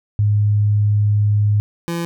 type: tone pair in turn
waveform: sine / 25% pulse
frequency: 104.1 / 169.58 Hz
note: G#2 / E3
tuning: +5 / +49 cents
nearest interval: minor sixth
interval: 844 cents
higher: second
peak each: -12 / -17 dBFS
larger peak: first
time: 0.19-1.6 / 1.88-2.05 s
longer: first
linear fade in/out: 0 ms
effects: none

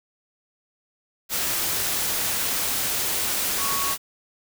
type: tone in noise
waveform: sine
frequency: 1113 Hz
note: C#6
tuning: 7 cents sharp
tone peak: -28 dBFS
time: 3.57-3.96 s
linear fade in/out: 50 ms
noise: white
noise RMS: -25 dBFS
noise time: 1.29-3.98 s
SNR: -6 dB
effects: none

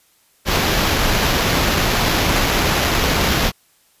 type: noise with sample-and-hold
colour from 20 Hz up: pink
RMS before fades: -17 dBFS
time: 0.45-3.52 s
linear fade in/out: 50 ms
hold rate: 8820 Hz
effects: white hiss -57 dBFS RMS until 4 s + resampled to 32000 Hz

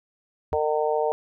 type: tone with exponential decay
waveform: sine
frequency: 80.7 Hz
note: E2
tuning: 36 cents flat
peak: -27 dBFS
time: 0.52-0.62 s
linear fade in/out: 5 ms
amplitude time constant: 21 ms
type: harmonic tone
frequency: 152.4 Hz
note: D#3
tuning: 36 cents flat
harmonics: 3 / 4 / 5 / 6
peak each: -24 / -26 / -28 / -30 dBFS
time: 0.53-1.12 s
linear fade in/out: 0 ms
effects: none

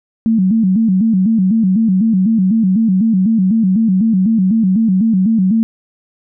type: tone with vibrato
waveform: sine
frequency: 205 Hz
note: G#3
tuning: 22 cents flat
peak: -9 dBFS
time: 0.26-5.63 s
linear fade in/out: 0 ms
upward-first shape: square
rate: 4 Hz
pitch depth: 160 cents each way
effects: none

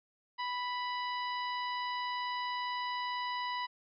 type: harmonic tone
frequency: 987.8 Hz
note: B5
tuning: in tune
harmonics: 1 / 2 / 3 / 4 / 5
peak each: -35 / -41 / -45 / -47 / -49 dBFS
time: 0.38-3.67 s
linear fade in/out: 20 ms
effects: none

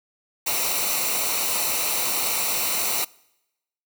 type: noise with comb filter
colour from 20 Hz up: white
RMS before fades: -24 dBFS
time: 0.46-3.05 s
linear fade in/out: 10 ms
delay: 0.6 ms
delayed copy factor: -0.65
effects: noise-tail reverb RT60 0.9 s tail -24 dB re dry

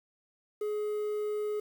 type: tone with quantisation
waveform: triangle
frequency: 421 Hz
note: G#4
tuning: 24 cents sharp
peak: -28 dBFS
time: 0.61-1.6 s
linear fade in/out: 5 ms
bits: 9
effects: none

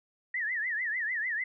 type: tone with vibrato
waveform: sine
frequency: 1864.7 Hz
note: A#6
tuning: in tune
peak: -29 dBFS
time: 0.34-1.44 s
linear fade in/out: 5 ms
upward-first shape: triangle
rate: 6.7 Hz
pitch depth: 200 cents each way
effects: none

